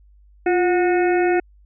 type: harmonic tone with a mistuned harmonic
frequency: 364.2 Hz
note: F#4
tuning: 27 cents flat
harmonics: 1 / 2 / 4 / 5 / 6 / 7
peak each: -16 / -22 / -28 / -30 / -32 / -33 dBFS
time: 0.46-1.4 s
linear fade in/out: 5 ms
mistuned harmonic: 1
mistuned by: -65 cents
effects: added 50 Hz sine -48 dBFS peak until 1.65 s